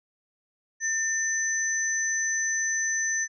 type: tone pair together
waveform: sine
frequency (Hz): 1800 / 6054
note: A6 / F#8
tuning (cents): +39 / +39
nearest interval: octave + major sixth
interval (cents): 2100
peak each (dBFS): -27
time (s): 0.8-3.28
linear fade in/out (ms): 50
effects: none